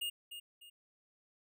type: tone with echo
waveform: square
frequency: 2840 Hz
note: F7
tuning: 28 cents sharp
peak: -36 dBFS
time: 0.01-0.1 s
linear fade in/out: 10 ms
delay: 300 ms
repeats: 2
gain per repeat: -9 dB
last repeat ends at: 0.7 s
effects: none